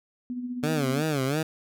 sine tone with tremolo, 246.9 Hz, B3, in tune, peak -28 dBFS, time 0.3-1.02 s, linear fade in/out 0 ms, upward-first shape sine, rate 15 Hz, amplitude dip 50%
15% pulse tone with vibrato, 143.9 Hz, D3, 35 cents flat, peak -18 dBFS, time 0.63-1.43 s, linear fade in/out 5 ms, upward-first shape sine, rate 2.9 Hz, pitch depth 170 cents each way
effects none

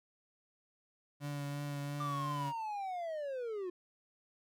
35% pulse tone with vibrato, 143.7 Hz, D3, 37 cents flat, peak -36 dBFS, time 1.2-2.53 s, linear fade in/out 50 ms, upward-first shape triangle, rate 2.9 Hz, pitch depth 21 cents each way
triangle linear sweep, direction down, 1193 to 349.2 Hz, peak -35 dBFS, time 2-3.7 s, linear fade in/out 5 ms
effects none

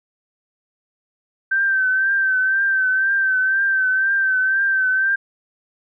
sine tone with vibrato, 1552 Hz, G6, 18 cents flat, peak -15 dBFS, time 1.51-5.16 s, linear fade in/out 10 ms, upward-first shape triangle, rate 2 Hz, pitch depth 49 cents each way, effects none

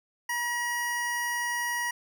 square tone pair together, 960 / 1911.1 Hz, B5 / A#6, -49 / +43 cents, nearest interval octave, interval 1192 cents, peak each -34 / -30 dBFS, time 0.29-1.91 s, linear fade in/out 5 ms, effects none

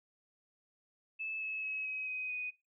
sine tone with pitch steps, 2616 / 2590 / 2565 / 2540 / 2515 / 2491 Hz, E7 / E7 / E7 / D#7 / D#7 / D#7, -14 / -31 / -48 / +35 / +18 / +1 cents, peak -36 dBFS, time 1.19-2.51 s, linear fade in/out 20 ms, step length 220 ms, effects noise-tail reverb RT60 0.3 s tail -23 dB re dry

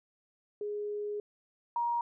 sine tone pair in turn, 415.3 / 945.6 Hz, G#4 / A#5, 0 / +24 cents, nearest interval octave + major second, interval 1424 cents, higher second, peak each -33 / -28 dBFS, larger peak second, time 0.61-1.2 / 1.76-2.01 s, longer first, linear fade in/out 2 ms, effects none

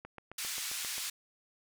click train, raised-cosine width 0.5 ms, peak -30 dBFS, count 8, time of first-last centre 0.05-0.981 s, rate 7.52 Hz
white band-pass noise, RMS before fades -38 dBFS, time 0.38-1.1 s, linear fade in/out 5 ms, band 1700 to 9600 Hz, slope 12 dB/octave
effects none

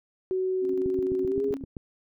sine tone with pitch glide, 373.8 to 410 Hz, F#4 to G#4, +18 to -22 cents, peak -24 dBFS, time 0.31-1.54 s, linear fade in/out 0 ms, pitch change +160 cents, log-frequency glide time 1.26-1.43 s
sine tone with tremolo, 272 Hz, C#4, 33 cents flat, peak -30 dBFS, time 0.61-1.65 s, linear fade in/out 50 ms, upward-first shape square, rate 12 Hz, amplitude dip 60%
click train, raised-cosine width 3 ms, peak -23 dBFS, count 8, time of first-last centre 0.86-1.768 s, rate 7.71 Hz
effects none

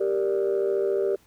sine chord, G minor, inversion none, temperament equal, 392 / 466.2 / 587.3 Hz, G4 / Bb4 / D5, 0 / 0 / 0 cents, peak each -22 / -27 / -28 dBFS, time 0-1.16 s, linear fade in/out 10 ms, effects tanh soft clip ceiling -16 dBFS + pink hiss -60 dBFS RMS until 1.26 s

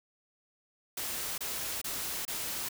white noise bursts, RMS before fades -36 dBFS, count 4, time 0.97-2.688 s, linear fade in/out 5 ms, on 410 ms, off 26 ms, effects none

